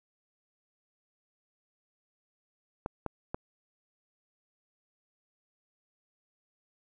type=clicks; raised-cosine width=1 ms; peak=-19 dBFS; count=3; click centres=2.861 / 3.063 / 3.345 s; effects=none